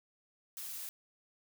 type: noise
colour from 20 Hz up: blue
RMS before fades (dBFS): -43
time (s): 0.57-0.89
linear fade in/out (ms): 0
effects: none